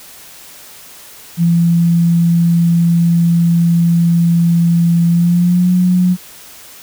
sine tone with pitch glide, 169.6 to 180.73 Hz, E3 to F#3, +50 to -40 cents, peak -8 dBFS, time 1.37-6.17 s, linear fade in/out 50 ms, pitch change +110 cents, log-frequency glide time 5.08-5.72 s, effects white hiss -37 dBFS RMS until 6.82 s

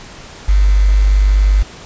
sine tone with quantisation, 49.73 Hz, G1, 26 cents sharp, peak -7 dBFS, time 0.48-1.63 s, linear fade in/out 10 ms, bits 5, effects pink hiss -35 dBFS RMS until 1.85 s + resampled to 16000 Hz

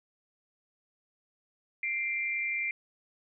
sine tone pair together, 2093 / 2362 Hz, C7 / D7, 0 / +9 cents, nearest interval major second, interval 209 cents, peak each -32 / -32 dBFS, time 1.83-2.71 s, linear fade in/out 2 ms, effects none

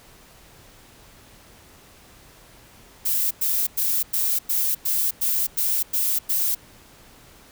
violet noise bursts, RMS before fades -22 dBFS, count 10, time 3.05-6.55 s, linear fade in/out 10 ms, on 260 ms, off 100 ms, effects pink hiss -50 dBFS RMS until 7.51 s

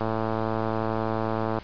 click train, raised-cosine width 1 ms, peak -13 dBFS, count 176, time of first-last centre 0.01-1.587 s, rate 111 Hz, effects pink hiss -45 dBFS RMS until 1.63 s + resampled to 11025 Hz

